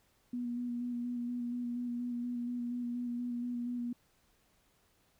sine tone with vibrato, 242.1 Hz, B3, 34 cents flat, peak -34 dBFS, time 0.33-3.93 s, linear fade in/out 5 ms, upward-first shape square, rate 4.2 Hz, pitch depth 16 cents each way, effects pink hiss -71 dBFS RMS until 5.19 s

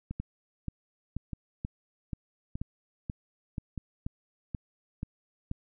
two click trains, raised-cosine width 5 ms, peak -21 / -23 dBFS, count 12 / 4, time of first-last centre 0.2-5.514 / 0.11-3.777 s, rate 2.07 / 0.818 Hz, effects none

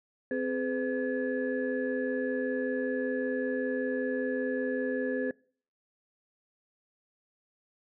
sine tone cluster, 259.2 / 421.8 / 507 / 1702 Hz, C4 / G#4 / B4 / G#6, -16 / +27 / +45 / +42 cents, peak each -32 / -34 / -32 / -37 dBFS, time 0.31-5.31 s, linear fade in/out 2 ms, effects noise-tail reverb RT60 0.5 s tail -25 dB re dry + tanh soft clip ceiling -19 dBFS

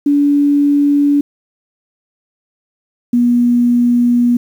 sine tone pair in turn, 287.2 / 241.5 Hz, D4 / B3, -39 / -39 cents, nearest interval minor third, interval 300 cents, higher first, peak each -8 dBFS, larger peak neither, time 0.06-1.21 / 3.13-4.37 s, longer second, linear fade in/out 5 ms, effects 7-bit

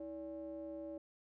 triangle ring-modulated tone, 126 Hz, B2, 35 cents sharp, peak -38 dBFS, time 0-0.98 s, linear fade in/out 5 ms, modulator 448 Hz, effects none

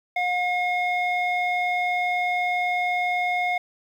square tone with low-pass filter, 718 Hz, F5, 48 cents sharp, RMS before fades -24 dBFS, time 0.16-3.58 s, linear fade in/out 5 ms, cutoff 2500 Hz, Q 3.1, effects 9-bit

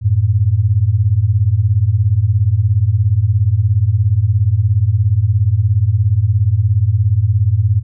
sine beating tone pair, 92.5 / 109.5 Hz, F#2 / A2, 0 / -8 cents, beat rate 17 Hz, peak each -14 / -12 dBFS, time 0.01-7.83 s, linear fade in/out 50 ms, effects none

